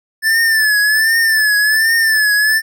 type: tone with vibrato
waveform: square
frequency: 1750 Hz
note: A6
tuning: 10 cents flat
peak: -11 dBFS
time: 0.22-2.62 s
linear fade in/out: 50 ms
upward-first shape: triangle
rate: 1.3 Hz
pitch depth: 87 cents each way
effects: none